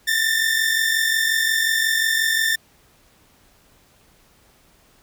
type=tone pair together; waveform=sawtooth; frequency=1770 / 1815.6 Hz; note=A6 / A#6; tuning=+10 / -46 cents; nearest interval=unison; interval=44 cents; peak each=-17 dBFS; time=0.07-2.56 s; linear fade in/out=10 ms; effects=pink hiss -56 dBFS RMS until 5.02 s